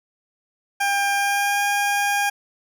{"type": "tone with pitch glide", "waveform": "20% pulse", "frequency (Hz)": [800, 810.2], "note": ["G5", "G#5"], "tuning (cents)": [35, -43], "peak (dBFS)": -14, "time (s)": [0.8, 2.3], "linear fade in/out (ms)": 10, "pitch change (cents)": 22, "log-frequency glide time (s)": [1.15, 1.63], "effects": []}